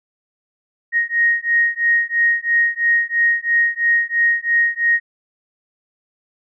sine beating tone pair, 1869 / 1872 Hz, A#6 / A#6, +4 / +7 cents, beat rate 3 Hz, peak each -17 dBFS, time 0.92-5 s, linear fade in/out 50 ms, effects none

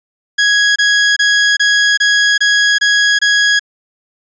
sawtooth tone bursts, 1661.2 Hz, G#6, in tune, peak -5 dBFS, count 8, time 0.38-3.595 s, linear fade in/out 10 ms, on 380 ms, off 25 ms, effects resampled to 16000 Hz

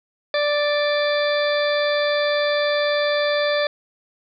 harmonic tone with a mistuned harmonic, 587.3 Hz, D5, in tune, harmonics 1 / 2 / 3 / 4 / 6 / 7 / 8, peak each -19 / -29 / -26 / -31 / -29 / -35 / -32 dBFS, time 0.34-3.67 s, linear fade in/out 2 ms, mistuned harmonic 8, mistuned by -16 cents, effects none

